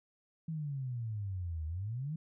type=exponential two-way sweep; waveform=sine; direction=down then up; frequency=164.81 to 76.6 to 164.81 Hz; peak=-35 dBFS; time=0.48-2.16 s; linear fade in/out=5 ms; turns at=1.66 s; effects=none